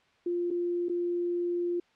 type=tone with dropouts; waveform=sine; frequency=349.2 Hz; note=F4; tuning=in tune; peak=-27 dBFS; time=0.26-1.8 s; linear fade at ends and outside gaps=5 ms; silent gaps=0.505-0.51 / 0.886-0.895 s; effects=white hiss -65 dBFS RMS until 1.95 s + low-pass 3000 Hz 12 dB/octave